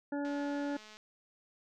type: harmonic tone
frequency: 286.3 Hz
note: D4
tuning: 44 cents flat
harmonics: 1 / 2 / 3 / 5 / 6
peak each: -34 / -40 / -44 / -48 / -50 dBFS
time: 0.12-0.77 s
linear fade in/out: 5 ms
type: click train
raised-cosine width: 0.2 ms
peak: -36 dBFS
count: 155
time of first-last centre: 0.25-0.97 s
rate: 214 Hz
effects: none